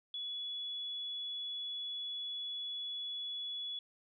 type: tone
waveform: sine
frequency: 3400 Hz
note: G#7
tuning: 40 cents sharp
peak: -38 dBFS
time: 0.14-3.79 s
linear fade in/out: 2 ms
effects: none